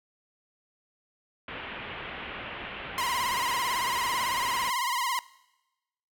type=low-pass noise; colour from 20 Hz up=white; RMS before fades=-39 dBFS; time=1.48-4.7 s; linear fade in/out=2 ms; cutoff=3100 Hz; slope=48 dB/octave
type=tone with vibrato; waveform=sawtooth; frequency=1010 Hz; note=B5; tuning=39 cents sharp; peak=-23 dBFS; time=2.98-5.19 s; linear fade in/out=0 ms; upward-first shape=sine; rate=18 Hz; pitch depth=110 cents each way
effects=noise-tail reverb RT60 1.0 s tail -20 dB re dry